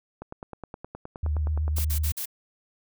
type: click train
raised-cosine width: 1 ms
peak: -23 dBFS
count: 16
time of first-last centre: 0.22-1.784 s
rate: 9.59 Hz
type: tone with vibrato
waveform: sine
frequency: 76.1 Hz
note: D#2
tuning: 38 cents flat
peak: -23 dBFS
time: 1.23-2.12 s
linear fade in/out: 5 ms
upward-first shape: sine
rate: 8.1 Hz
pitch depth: 39 cents each way
type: noise bursts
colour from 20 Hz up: blue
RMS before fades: -32 dBFS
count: 4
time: 1.76-2.258 s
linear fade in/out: 10 ms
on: 90 ms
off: 46 ms
effects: none